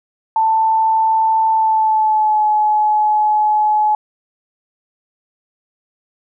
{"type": "tone with pitch glide", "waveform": "sine", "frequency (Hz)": [886, 850.4], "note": ["A5", "G#5"], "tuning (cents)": [12, 41], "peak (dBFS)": -11, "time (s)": [0.36, 3.95], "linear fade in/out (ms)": 2, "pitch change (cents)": -71, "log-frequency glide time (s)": [1.51, 2.46], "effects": []}